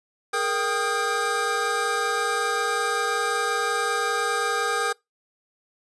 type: tone cluster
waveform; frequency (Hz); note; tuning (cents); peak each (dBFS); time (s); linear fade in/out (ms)
square; 420.8 / 470.7 / 787 / 1237 / 1604; G#4 / A#4 / G5 / D#6 / G6; +23 / +17 / +7 / -10 / +39; -33 / -30 / -31 / -28 / -29; 0.33-4.93; 10
effects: noise-tail reverb RT60 0.2 s tail -25 dB re dry + resampled to 24000 Hz